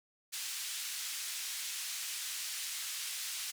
white band-pass noise, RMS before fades -40 dBFS, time 0.32-3.52 s, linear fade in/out 20 ms, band 2100 to 9000 Hz, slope 12 dB/octave, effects none

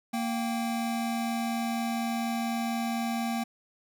square tone pair together, 231.6 / 779 Hz, A#3 / G5, -11 / -11 cents, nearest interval octave + major sixth, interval 2100 cents, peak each -30 / -35 dBFS, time 0.13-3.44 s, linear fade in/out 10 ms, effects none

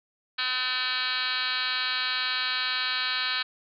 sine tone with frequency modulation, 2796 Hz, F7, 1 cent sharp, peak -25 dBFS, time 0.38-3.43 s, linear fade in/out 10 ms, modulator 254 Hz, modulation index 6.2, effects none

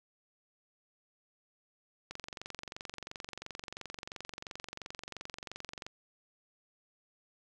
click train, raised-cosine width 0.2 ms, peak -24 dBFS, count 87, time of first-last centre 2.11-5.865 s, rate 22.9 Hz, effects none

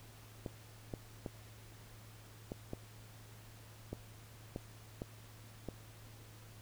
clicks, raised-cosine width 2 ms, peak -27 dBFS, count 9, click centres 0.462 / 0.938 / 1.262 / 2.519 / 2.734 / 3.93 / 4.561 / 5.019 / 5.687 s, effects added 109 Hz sine -55 dBFS peak until 6.61 s + pink hiss -59 dBFS RMS until 6.61 s

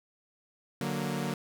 sawtooth chord, D augmented, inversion none, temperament equal, 146.83 / 185 / 233.1 Hz, D3 / F#3 / A#3, 0 / 0 / 0 cents, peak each -31 dBFS, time 0.81-1.34 s, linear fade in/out 2 ms, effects none

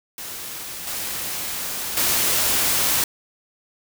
white noise with level steps, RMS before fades -33 / -28 / -20 dBFS, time 0.18-3.04 s, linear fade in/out 2 ms, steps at 0.87 / 1.97 s, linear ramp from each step 2 ms, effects none

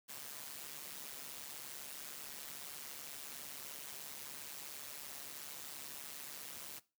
white noise with amplitude modulation, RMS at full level -45 dBFS, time 0.08-6.8 s, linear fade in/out 20 ms, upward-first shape sine, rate 143 Hz, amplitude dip 75%, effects noise-tail reverb RT60 0.3 s tail -19 dB re dry + high-pass 100 Hz 12 dB/octave

